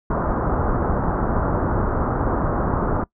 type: low-pass noise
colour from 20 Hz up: pink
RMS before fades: -21 dBFS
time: 0.1-3.04 s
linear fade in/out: 5 ms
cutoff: 1400 Hz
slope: 48 dB/octave
effects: noise-tail reverb RT60 0.1 s tail -22 dB re dry